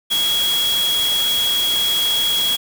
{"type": "tone in noise", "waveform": "sine", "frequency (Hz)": 3322, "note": "G#7", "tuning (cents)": 0, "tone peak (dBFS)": -16, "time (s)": [0.1, 2.57], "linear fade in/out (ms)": 20, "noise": "white", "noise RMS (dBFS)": -25, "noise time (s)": [0.1, 2.57], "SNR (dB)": 6, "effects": []}